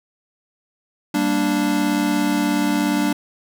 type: chord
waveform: square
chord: G minor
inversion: none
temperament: equal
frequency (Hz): 196 / 233.1 / 293.7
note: G3 / Bb3 / D4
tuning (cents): 0 / 0 / 0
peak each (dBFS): -24 / -25 / -20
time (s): 1.14-3.13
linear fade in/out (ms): 5
effects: none

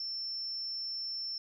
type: tone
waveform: sine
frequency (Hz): 5370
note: E8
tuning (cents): +31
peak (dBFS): -35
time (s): 0-1.38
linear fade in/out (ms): 2
effects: 12-bit

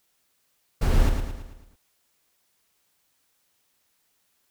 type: noise with echo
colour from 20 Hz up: brown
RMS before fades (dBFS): -19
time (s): 0.81-1.1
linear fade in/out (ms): 10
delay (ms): 110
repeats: 6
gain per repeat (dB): -6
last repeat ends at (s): 1.76
effects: white hiss -70 dBFS RMS until 4.5 s

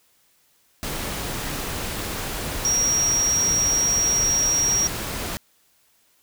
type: tone in noise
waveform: sine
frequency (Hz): 5660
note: F8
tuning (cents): +22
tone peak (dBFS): -18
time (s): 2.65-4.87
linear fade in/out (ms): 0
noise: pink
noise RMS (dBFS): -29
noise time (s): 0.83-5.37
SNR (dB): +8
effects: white hiss -62 dBFS RMS until 6.22 s

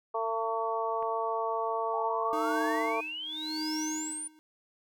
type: harmonic tone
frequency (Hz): 225.4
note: A3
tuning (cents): +42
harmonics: 2 / 3 / 4 / 5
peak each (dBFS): -34 / -34 / -34 / -34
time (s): 0.14-3.01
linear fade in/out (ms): 10
type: click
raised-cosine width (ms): 0.5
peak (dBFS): -33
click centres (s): 1.026
type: exponential sweep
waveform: sine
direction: up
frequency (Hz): 782 to 9560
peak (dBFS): -35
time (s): 1.93-4.28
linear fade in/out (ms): 10
type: tone with tremolo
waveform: square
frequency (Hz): 310.5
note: D#4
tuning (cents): -3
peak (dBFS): -32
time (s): 2.33-4.39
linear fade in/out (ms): 0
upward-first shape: sine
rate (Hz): 0.87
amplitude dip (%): 95
effects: none

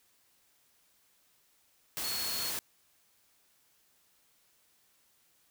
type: tone in noise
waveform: sine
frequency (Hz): 4345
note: C#8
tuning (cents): -35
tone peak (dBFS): -36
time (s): 2.04-2.5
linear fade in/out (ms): 0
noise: white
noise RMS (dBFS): -36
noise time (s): 1.97-2.59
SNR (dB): -3
effects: white hiss -69 dBFS RMS until 5.5 s

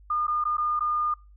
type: tone with dropouts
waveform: sine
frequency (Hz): 1215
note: D#6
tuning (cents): -42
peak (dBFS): -23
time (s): 0.1-1.14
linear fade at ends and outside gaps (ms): 5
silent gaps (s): 0.269-0.279 / 0.44-0.452 / 0.57-0.58 / 0.794-0.806
effects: noise-tail reverb RT60 0.3 s tail -23 dB re dry + added 50 Hz sine -49 dBFS peak until 1.36 s

